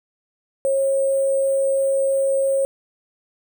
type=tone with sample-and-hold; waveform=sine; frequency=543 Hz; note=C#5; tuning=36 cents flat; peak=-16 dBFS; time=0.65-2.65 s; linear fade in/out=0 ms; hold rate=8820 Hz; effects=none